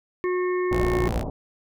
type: harmonic tone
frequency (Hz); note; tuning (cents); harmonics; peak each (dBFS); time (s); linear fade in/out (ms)
362.6; F#4; -35; 1 / 3 / 5 / 6; -22 / -32 / -36 / -38; 0.24-1.08; 0
type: low-pass noise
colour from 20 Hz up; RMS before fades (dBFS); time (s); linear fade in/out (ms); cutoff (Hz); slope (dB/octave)
pink; -29; 0.71-1.3; 2; 930; 48
type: tone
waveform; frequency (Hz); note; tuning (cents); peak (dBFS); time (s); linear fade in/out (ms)
sawtooth; 58; A#1; -8; -21; 0.72-1.23; 5
effects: none